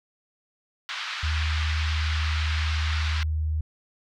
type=band-pass noise; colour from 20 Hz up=pink; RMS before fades=-33 dBFS; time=0.89-3.23 s; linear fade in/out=0 ms; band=1200 to 4500 Hz; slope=24 dB/octave
type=tone; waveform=sine; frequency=77.78 Hz; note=D#2; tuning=in tune; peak=-23 dBFS; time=1.23-3.61 s; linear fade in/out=5 ms
effects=none